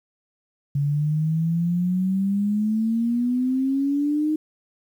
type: exponential sweep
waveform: sine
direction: up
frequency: 140.6 to 311.1 Hz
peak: -19 dBFS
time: 0.75-4.36 s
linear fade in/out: 5 ms
effects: 9-bit